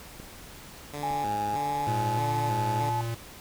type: clicks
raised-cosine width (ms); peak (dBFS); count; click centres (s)
3; -30; 3; 0.2 / 1.11 / 1.541
type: tone with vibrato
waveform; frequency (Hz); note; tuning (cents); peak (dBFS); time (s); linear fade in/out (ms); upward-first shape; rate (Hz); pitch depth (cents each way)
10% pulse; 123.47; B2; 0; -26; 0.93-2.9; 10; square; 1.6; 290
type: tone with pitch glide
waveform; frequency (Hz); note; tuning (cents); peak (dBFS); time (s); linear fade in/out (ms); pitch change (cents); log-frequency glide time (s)
sine; 826 to 862.6; G#5 to A5; -10 to -35; -27; 1.03-3.01; 2; +75; 1.47-2.3
type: tone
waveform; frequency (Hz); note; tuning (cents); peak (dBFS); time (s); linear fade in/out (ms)
square; 115.8; A#2; -11; -30; 1.87-3.15; 10
effects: pink hiss -46 dBFS RMS until 3.4 s